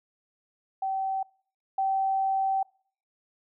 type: tone pair in turn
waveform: sine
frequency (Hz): 770 / 772.9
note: G5 / G5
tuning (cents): -31 / -25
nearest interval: unison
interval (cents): 6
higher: second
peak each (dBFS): -26 / -23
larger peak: second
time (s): 0.82-1.23 / 1.78-2.63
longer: second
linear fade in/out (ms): 5
effects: noise-tail reverb RT60 0.5 s tail -25 dB re dry